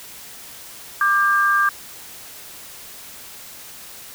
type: tone pair together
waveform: sine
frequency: 1183.6 / 1602 Hz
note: D6 / G6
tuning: +13 / +37 cents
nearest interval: perfect fourth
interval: 524 cents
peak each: -17 dBFS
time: 1.01-1.69 s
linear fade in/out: 2 ms
effects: white hiss -39 dBFS RMS until 4.14 s